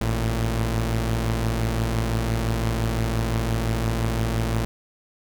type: tone pair together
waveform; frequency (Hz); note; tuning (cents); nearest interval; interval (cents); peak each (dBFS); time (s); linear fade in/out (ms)
sawtooth; 53.89 / 113.6; A1 / A#2; -35 / -44; octave + minor second; 1291; -21 / -20; 0.01-4.65; 0
effects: none